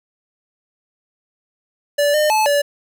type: tone with pitch steps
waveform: square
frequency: 580 / 606 / 865 / 576 Hz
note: D5 / D#5 / A5 / D5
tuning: -22 / -46 / -30 / -34 cents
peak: -14 dBFS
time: 1.98-2.62 s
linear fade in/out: 10 ms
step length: 160 ms
effects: none